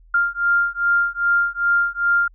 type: beating tone pair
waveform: sine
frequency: 1396.9 / 1399.4 Hz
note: F6 / F6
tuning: 0 / +3 cents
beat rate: 2.5 Hz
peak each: -19 dBFS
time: 0.14-2.28 s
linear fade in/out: 5 ms
effects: added 41 Hz sine -46 dBFS peak until 2.34 s